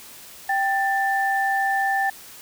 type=tone pair together; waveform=sine; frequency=784 / 1774.3 Hz; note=G5 / A6; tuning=0 / +14 cents; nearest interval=octave + major second; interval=1414 cents; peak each=-21 / -23 dBFS; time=0.49-2.1 s; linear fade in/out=5 ms; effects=white hiss -43 dBFS RMS until 2.41 s

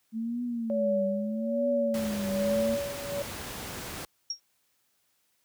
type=tone with vibrato; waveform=sine; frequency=220 Hz; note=A3; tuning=in tune; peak=-29 dBFS; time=0.12-2.78 s; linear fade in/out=50 ms; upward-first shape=triangle; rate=0.8 Hz; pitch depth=190 cents each way
type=tone with tremolo; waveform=sine; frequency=568 Hz; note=C#5; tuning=42 cents sharp; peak=-24 dBFS; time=0.7-3.22 s; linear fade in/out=0 ms; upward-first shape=sine; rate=1.2 Hz; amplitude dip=80%
type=noise; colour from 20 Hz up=pink; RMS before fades=-38 dBFS; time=1.94-4.05 s; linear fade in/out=2 ms
type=tone with exponential decay; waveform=sine; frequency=5588 Hz; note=F8; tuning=in tune; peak=-26 dBFS; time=4.3-4.4 s; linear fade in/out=5 ms; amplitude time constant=21 ms
effects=white hiss -72 dBFS RMS until 5.44 s + high-pass 60 Hz 12 dB/octave

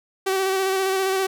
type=tone with vibrato; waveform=sawtooth; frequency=382.5 Hz; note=G4; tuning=42 cents flat; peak=-16 dBFS; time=0.26-1.27 s; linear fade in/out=10 ms; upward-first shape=square; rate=15 Hz; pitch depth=20 cents each way; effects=none

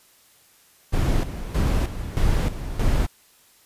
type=noise with tremolo; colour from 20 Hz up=brown; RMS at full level=-20 dBFS; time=0.92-3.07 s; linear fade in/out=20 ms; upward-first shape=square; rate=1.6 Hz; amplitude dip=70%; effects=white hiss -56 dBFS RMS until 3.65 s + resampled to 32000 Hz

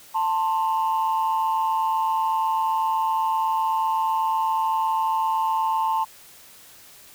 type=tone pair together; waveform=sine; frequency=887.1 / 1055 Hz; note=A5 / C6; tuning=+14 / +14 cents; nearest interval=minor third; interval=300 cents; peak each=-20 / -24 dBFS; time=0.14-6.05 s; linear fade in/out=20 ms; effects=tanh soft clip ceiling -15 dBFS + white hiss -48 dBFS RMS until 7.14 s

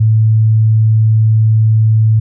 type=tone; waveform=sine; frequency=110 Hz; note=A2; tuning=in tune; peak=-6 dBFS; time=0-2.2 s; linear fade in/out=10 ms; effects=none

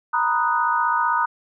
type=chord; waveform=sine; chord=B major seventh; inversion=third; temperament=equal; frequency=932.3 / 987.8 / 1244.5 / 1480 Hz; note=A#5 / B5 / D#6 / F#6; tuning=0 / 0 / 0 / 0 cents; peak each=-22 / -25 / -22 / -25 dBFS; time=0.13-1.26 s; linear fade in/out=10 ms; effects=none

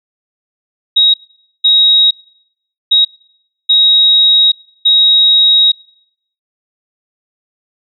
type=tone bursts at uneven times; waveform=sine; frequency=3795 Hz; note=A#7; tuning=30 cents sharp; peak=-5 dBFS; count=5; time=0.96-1.14 / 1.64-2.11 / 2.91-3.05 / 3.69-4.52 / 4.85-5.72 s; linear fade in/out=10 ms; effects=noise-tail reverb RT60 0.7 s tail -22 dB re dry

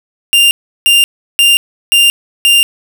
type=tone bursts; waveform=45% pulse; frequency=2794 Hz; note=F7; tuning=in tune; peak=-5 dBFS; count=5; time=0.33-2.63 s; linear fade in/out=0 ms; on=180 ms; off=350 ms; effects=none

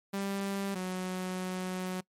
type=tone pair in turn; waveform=sawtooth; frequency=197.3 / 184.39 Hz; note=G3 / F#3; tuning=+11 / -6 cents; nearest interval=minor second; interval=117 cents; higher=first; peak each=-28 / -29 dBFS; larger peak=first; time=0.13-0.75 / 0.75-2.01 s; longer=second; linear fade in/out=10 ms; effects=noise-tail reverb RT60 0.1 s tail -22 dB re dry + MP3 64 kbps

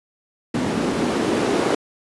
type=noise with band-pass filter sweep; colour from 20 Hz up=white; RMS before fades=-21 dBFS; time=0.54-1.75 s; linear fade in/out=5 ms; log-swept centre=220 to 380 Hz; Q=1.7; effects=resampled to 24000 Hz

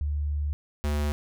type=tone pair in turn; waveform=sine / square; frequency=73.42 / 73.78 Hz; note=D2 / D2; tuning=0 / +9 cents; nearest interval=unison; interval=9 cents; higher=second; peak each=-25 dBFS; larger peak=neither; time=0.01-0.53 / 0.84-1.12 s; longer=first; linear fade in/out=0 ms; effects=none

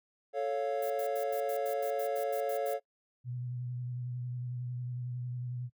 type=chord; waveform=triangle; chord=A augmented; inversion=none; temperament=equal; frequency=440 / 554.4 / 698.5 Hz; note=A4 / C#5 / E#5; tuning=0 / 0 / 0 cents; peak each=-33 / -31 / -34 dBFS; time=0.33-2.8 s; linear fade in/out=50 ms
type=noise bursts; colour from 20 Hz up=violet; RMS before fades=-46 dBFS; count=12; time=0.82-2.739 s; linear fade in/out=5 ms; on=82 ms; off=85 ms
type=tone with vibrato; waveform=sine; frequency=123.47 Hz; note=B2; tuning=in tune; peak=-35 dBFS; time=3.24-5.7 s; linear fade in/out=50 ms; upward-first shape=triangle; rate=11 Hz; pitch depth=32 cents each way
effects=noise-tail reverb RT60 0.1 s tail -22 dB re dry

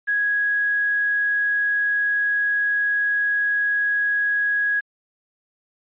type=tone with quantisation; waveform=sine; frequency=1661.2 Hz; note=G#6; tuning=in tune; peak=-18 dBFS; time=0.07-4.81 s; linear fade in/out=20 ms; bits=7; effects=resampled to 8000 Hz

